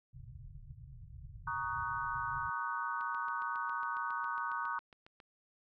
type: low-pass noise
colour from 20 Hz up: white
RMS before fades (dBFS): -50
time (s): 0.13-2.5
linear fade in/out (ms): 10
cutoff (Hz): 150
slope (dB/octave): 96
type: chord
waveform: sine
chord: D# minor seventh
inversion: second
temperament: just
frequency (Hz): 933.4 / 1120.1 / 1244.5 / 1493.4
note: A#5 / C#6 / D#6 / F#6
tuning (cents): +2 / +18 / 0 / +16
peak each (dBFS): -40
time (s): 1.47-4.79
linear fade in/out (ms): 5
type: click train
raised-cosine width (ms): 0.3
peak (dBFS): -39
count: 17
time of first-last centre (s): 3.01-5.202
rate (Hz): 7.3
effects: none